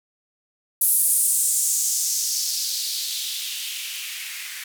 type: noise with band-pass filter sweep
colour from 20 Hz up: violet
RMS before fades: -24 dBFS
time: 0.81-4.64 s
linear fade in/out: 5 ms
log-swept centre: 11000 to 1900 Hz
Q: 2.6
effects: none